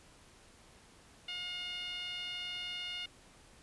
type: tone with band-pass filter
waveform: 10% pulse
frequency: 715 Hz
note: F5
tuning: 41 cents sharp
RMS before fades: -41 dBFS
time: 1.28-3.06 s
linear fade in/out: 5 ms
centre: 2900 Hz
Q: 3
effects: pink hiss -60 dBFS RMS until 3.62 s + resampled to 24000 Hz